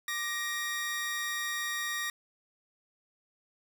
sawtooth tone pair together, 1182.4 / 1877 Hz, D6 / A#6, +11 / +11 cents, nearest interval minor sixth, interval 800 cents, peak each -36 / -29 dBFS, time 0.08-2.1 s, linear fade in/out 2 ms, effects none

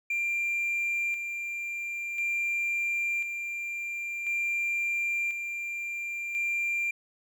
triangle tone with tremolo, 2379 Hz, D7, 22 cents sharp, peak -24 dBFS, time 0.1-6.91 s, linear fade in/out 5 ms, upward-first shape square, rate 0.48 Hz, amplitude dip 50%, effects tanh soft clip ceiling -21 dBFS

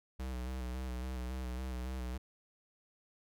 square tone with vibrato, 63.2 Hz, B1, 41 cents sharp, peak -38 dBFS, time 0.19-2.18 s, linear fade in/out 10 ms, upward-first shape square, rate 3.6 Hz, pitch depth 36 cents each way, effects none

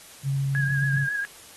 sine tone, 137.5 Hz, C#3, 14 cents flat, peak -22 dBFS, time 0.23-1.08 s, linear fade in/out 50 ms
sine tone with vibrato, 1650 Hz, G#6, 12 cents flat, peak -25 dBFS, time 0.55-1.25 s, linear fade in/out 0 ms, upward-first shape triangle, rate 7.3 Hz, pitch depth 51 cents each way
effects white hiss -47 dBFS RMS until 1.56 s + AAC 32 kbps

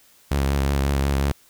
sawtooth tone with vibrato, 69.3 Hz, C#2, in tune, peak -15 dBFS, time 0.31-1.32 s, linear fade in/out 5 ms, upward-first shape triangle, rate 5.5 Hz, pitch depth 44 cents each way, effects white hiss -55 dBFS RMS until 1.49 s

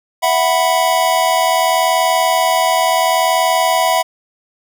square chord, E suspended second, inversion none, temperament equal, 659.3 / 740 / 987.8 Hz, E5 / F#5 / B5, 0 / 0 / 0 cents, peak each -17 dBFS, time 0.22-4.03 s, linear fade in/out 20 ms, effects none

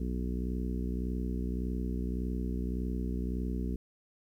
harmonic tone, 61.74 Hz, B1, in tune, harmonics 1 / 2 / 3 / 4 / 5 / 6 / 7, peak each -33 / -46 / -37 / -39 / -44 / -45 / -47 dBFS, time 0-3.76 s, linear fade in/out 5 ms, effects 11-bit

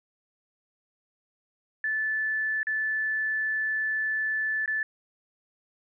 sine tone with dropouts, 1746 Hz, A6, 14 cents flat, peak -25 dBFS, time 1.84-4.83 s, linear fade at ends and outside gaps 2 ms, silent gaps 2.631-2.669 / 4.66-4.677 s, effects none

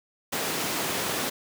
pink high-pass noise, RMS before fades -29 dBFS, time 0.32-1.3 s, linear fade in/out 10 ms, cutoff 220 Hz, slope 12 dB/octave, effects none

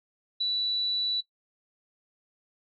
sine tone, 3951 Hz, B7, in tune, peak -25 dBFS, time 0.4-1.21 s, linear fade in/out 10 ms, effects noise-tail reverb RT60 0.1 s tail -17 dB re dry

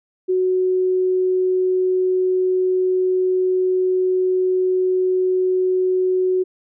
sine tone, 370 Hz, F#4, in tune, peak -15 dBFS, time 0.28-6.44 s, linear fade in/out 20 ms, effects none

